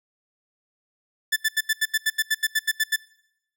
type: tone bursts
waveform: sawtooth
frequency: 1753 Hz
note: A6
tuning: 7 cents flat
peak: -15 dBFS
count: 14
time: 1.32-2.963 s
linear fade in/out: 10 ms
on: 44 ms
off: 79 ms
effects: noise-tail reverb RT60 0.8 s tail -23 dB re dry